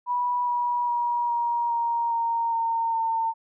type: tone with pitch steps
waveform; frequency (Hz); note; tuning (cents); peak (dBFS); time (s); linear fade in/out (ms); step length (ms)
sine; 978 / 967.3 / 956.8 / 946.3 / 936 / 925.8 / 915.7 / 905.7; B5 / B5 / A#5 / A#5 / A#5 / A#5 / A#5 / A5; -17 / -36 / +45 / +26 / +7 / -12 / -31 / +50; -22; 0.06-3.34; 50; 410
effects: none